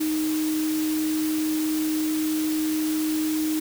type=tone in noise; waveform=sine; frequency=311.1 Hz; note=D#4; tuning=in tune; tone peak=-22 dBFS; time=0-3.6 s; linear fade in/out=10 ms; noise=white; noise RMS=-34 dBFS; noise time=0-3.6 s; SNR=+9 dB; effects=none